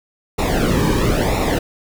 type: noise with flanger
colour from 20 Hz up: brown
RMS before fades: -17 dBFS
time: 0.38-1.59 s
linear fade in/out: 10 ms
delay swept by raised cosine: 0.63 to 1.49 ms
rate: 1 Hz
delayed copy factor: -0.75
effects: none